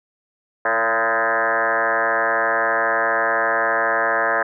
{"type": "tone with frequency modulation", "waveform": "sine", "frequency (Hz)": 1142, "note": "D6", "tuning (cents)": -49, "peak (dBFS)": -16, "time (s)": [0.65, 4.43], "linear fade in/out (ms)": 5, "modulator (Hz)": 115, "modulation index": 5.7, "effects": []}